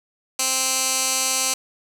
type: tone with band-pass filter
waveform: 15% pulse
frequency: 261.6 Hz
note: C4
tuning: in tune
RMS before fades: -22 dBFS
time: 0.39-1.54 s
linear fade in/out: 5 ms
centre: 7700 Hz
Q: 1.4
effects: none